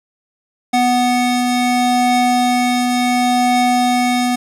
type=tone pair together; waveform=square; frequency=246.9 / 740 Hz; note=B3 / F#5; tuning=0 / 0 cents; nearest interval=octave + perfect fifth; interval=1900 cents; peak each=-16 dBFS; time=0.73-4.36 s; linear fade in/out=10 ms; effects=low-pass 11000 Hz 12 dB/octave + 8-bit